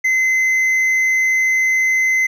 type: tone with hard clipping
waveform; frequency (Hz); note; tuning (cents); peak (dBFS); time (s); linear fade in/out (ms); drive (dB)
triangle; 2053; C7; -33; -14; 0.04-2.27; 10; 7
effects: none